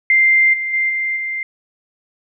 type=tone with level steps; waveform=sine; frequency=2093 Hz; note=C7; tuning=in tune; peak=-9 / -19 / -14 / -17 / -20 dBFS; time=0.1-1.43 s; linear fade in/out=2 ms; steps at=0.53 / 0.73 / 0.89 / 1.16 s; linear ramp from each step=10 ms; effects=none